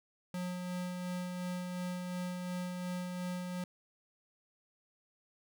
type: tone with tremolo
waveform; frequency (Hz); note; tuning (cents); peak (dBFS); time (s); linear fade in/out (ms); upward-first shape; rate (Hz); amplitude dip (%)
square; 180; F#3; -47; -36; 0.34-3.64; 2; sine; 2.8; 30
effects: none